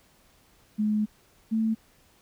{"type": "tone pair in turn", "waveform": "sine", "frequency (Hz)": [212.3, 221.8], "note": ["G#3", "A3"], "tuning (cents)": [38, 14], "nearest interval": "minor second", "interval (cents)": 76, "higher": "second", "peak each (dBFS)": -22, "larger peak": "neither", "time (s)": [[0.78, 1.06], [1.51, 1.75]], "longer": "first", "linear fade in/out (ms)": 20, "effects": ["pink hiss -61 dBFS RMS until 2.21 s"]}